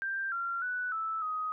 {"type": "tone with pitch steps", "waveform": "sine", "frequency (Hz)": [1579, 1377, 1485, 1314, 1255], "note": ["G6", "F6", "F#6", "E6", "D#6"], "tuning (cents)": [12, -25, 6, -6, 15], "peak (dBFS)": -31, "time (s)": [0.02, 1.52], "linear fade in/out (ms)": 0, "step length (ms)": 300, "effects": []}